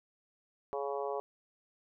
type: harmonic tone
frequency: 140 Hz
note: C#3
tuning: 18 cents sharp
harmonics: 3 / 4 / 5 / 6 / 7 / 8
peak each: -37 / -39 / -41 / -43 / -44 / -45 dBFS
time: 0.73-1.2 s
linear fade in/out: 0 ms
effects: none